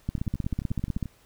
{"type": "two click trains", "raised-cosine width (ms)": 5, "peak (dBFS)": [-23, -15], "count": [11, 16], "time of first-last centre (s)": [[0.18, 1.057], [0.09, 1.028]], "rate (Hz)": [11.4, 16], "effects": ["pink hiss -60 dBFS RMS until 1.25 s"]}